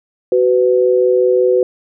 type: tone pair together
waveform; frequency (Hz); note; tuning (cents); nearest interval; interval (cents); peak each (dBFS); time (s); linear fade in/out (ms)
sine; 374.6 / 500; F#4 / B4; +21 / +21; perfect fourth; 500; -12; 0.32-1.63; 2
effects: none